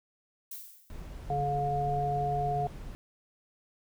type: noise with exponential decay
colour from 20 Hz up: violet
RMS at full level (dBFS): -39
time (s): 0.51-1.11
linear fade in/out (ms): 5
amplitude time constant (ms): 130
type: noise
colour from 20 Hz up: brown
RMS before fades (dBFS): -42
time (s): 0.9-2.95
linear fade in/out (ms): 0
type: harmonic tone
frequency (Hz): 142.5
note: C#3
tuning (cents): +48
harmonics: 1 / 3 / 5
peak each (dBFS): -33 / -36 / -29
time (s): 1.3-2.67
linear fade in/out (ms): 2
effects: none